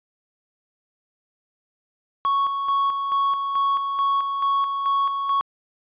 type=tone with tremolo; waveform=triangle; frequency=1108.7 Hz; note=C#6; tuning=in tune; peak=-16 dBFS; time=2.25-5.41 s; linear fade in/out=0 ms; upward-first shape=square; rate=2.3 Hz; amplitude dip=45%; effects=resampled to 8000 Hz